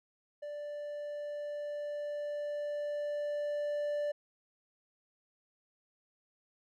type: tone with level ramp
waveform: triangle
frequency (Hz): 587.3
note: D5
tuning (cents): 0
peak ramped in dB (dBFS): -37 to -29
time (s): 0.42-4.12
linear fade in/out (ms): 10
effects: none